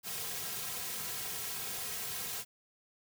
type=noise with comb filter; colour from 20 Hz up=white; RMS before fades=-39 dBFS; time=0.03-2.45 s; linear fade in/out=50 ms; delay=3.4 ms; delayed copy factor=-0.9; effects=none